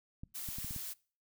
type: clicks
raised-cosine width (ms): 5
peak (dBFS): -32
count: 6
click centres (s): 0.235 / 0.488 / 0.585 / 0.646 / 0.709 / 0.763
type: noise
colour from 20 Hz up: blue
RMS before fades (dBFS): -42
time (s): 0.34-0.94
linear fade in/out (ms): 20
effects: noise-tail reverb RT60 0.4 s tail -23 dB re dry